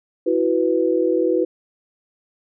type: chord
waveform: sine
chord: E suspended second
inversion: none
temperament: equal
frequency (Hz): 329.6 / 370 / 493.9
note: E4 / F#4 / B4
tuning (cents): 0 / 0 / 0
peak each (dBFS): -20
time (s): 0.26-1.45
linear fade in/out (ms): 10
effects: none